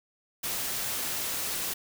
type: noise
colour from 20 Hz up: white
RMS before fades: -32 dBFS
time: 0.43-1.74 s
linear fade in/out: 10 ms
effects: none